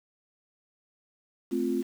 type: chord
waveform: sine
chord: F major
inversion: first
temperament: equal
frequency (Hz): 220 / 261.6 / 349.2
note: A3 / C4 / F4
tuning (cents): 0 / 0 / 0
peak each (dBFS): -32 / -29 / -29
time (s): 1.51-1.83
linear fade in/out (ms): 20
effects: 8-bit